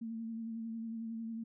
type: tone with vibrato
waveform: sine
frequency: 226.4 Hz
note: A3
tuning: 50 cents sharp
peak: -38 dBFS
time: 0.01-1.44 s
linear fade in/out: 10 ms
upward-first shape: sine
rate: 11 Hz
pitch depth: 28 cents each way
effects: none